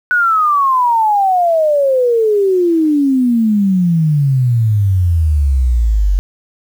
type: exponential sweep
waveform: sine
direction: down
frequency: 1487 to 46.26 Hz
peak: -9 dBFS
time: 0.11-6.19 s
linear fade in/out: 0 ms
effects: 7-bit